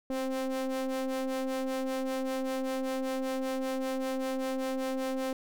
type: ring-modulated tone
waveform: square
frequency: 130.81 Hz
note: C3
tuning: in tune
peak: -28 dBFS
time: 0.1-5.33 s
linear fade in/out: 2 ms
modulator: 395 Hz
effects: none